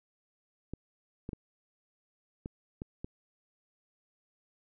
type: clicks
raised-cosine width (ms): 3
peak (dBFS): -25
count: 6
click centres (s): 0.736 / 1.291 / 1.332 / 2.459 / 2.819 / 3.045
effects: none